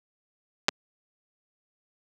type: clicks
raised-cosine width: 0.2 ms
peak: -3 dBFS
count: 2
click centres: 0.684 / 0.689 s
effects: high-pass 200 Hz 12 dB/octave